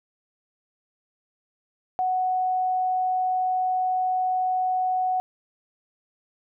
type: tone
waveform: sine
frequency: 741 Hz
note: F#5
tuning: 2 cents sharp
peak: -21 dBFS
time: 1.99-5.2 s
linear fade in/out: 0 ms
effects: none